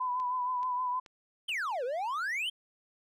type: tone with vibrato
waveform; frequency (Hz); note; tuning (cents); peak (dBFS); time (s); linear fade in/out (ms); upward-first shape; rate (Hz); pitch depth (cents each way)
sine; 1000; B5; +21; -29; 0-1; 10; triangle; 6.4; 41
type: click train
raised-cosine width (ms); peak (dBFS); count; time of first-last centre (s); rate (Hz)
0.2; -34; 4; 0.2-1.493; 2.32
type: exponential two-way sweep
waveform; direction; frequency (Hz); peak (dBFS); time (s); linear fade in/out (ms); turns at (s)
triangle; down then up; 3230 to 466.2 to 3230; -29; 1.48-2.5; 10; 1.84
effects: none